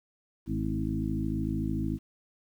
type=harmonic tone with a mistuned harmonic; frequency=53.4 Hz; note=G#1; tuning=49 cents sharp; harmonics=1 / 2 / 3 / 4 / 5 / 6; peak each=-35 / -35 / -35 / -35 / -35 / -35 dBFS; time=0.46-1.99 s; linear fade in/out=50 ms; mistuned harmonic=5; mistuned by=-32 cents; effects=10-bit